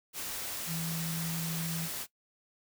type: tone in noise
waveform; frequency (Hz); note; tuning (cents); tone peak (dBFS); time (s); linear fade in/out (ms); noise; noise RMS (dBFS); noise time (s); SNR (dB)
sine; 164.81; E3; 0; -34; 0.66-1.89; 50; white; -38; 0.13-2.07; +1
effects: noise-tail reverb RT60 0.1 s tail -19 dB re dry